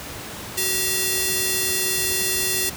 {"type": "ring-modulated tone", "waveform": "5% pulse", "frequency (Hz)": 1544, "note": "G6", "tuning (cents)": -27, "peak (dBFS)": -6, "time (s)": [0.57, 2.7], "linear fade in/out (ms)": 10, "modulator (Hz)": 1170, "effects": ["pink hiss -34 dBFS RMS until 2.76 s", "high-pass 60 Hz 12 dB/octave"]}